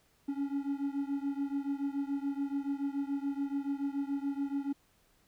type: beating tone pair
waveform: triangle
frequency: 277.2 / 284.2 Hz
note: C#4 / C#4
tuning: 0 / +43 cents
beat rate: 7 Hz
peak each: -32 / -34 dBFS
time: 0.28-4.73 s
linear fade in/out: 10 ms
effects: pink hiss -69 dBFS RMS until 5.27 s